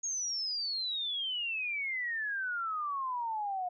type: exponential sweep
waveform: sine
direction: down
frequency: 6645 to 710 Hz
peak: -32 dBFS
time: 0.03-3.69 s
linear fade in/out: 10 ms
effects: none